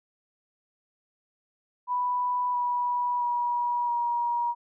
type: tone with pitch steps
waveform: sine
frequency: 987.8 / 975.9 / 964.1 / 952.5 Hz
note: B5 / B5 / B5 / A#5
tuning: 0 / -21 / -42 / +37 cents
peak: -24 dBFS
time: 1.87-4.55 s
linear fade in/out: 50 ms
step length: 670 ms
effects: none